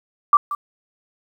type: tone with echo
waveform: sine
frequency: 1168 Hz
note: D6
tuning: 10 cents flat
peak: -8 dBFS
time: 0.33-0.37 s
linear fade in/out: 2 ms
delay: 180 ms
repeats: 1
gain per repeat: -14 dB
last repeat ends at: 0.55 s
effects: 8-bit